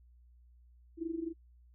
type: tone with amplitude modulation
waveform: sine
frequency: 329.6 Hz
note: E4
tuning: in tune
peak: -31 dBFS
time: 0.97-1.34 s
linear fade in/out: 50 ms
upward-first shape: sine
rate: 23.8 Hz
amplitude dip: 80%
effects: noise-tail reverb RT60 0.1 s tail -25 dB re dry + added 60 Hz sine -58 dBFS peak until 1.74 s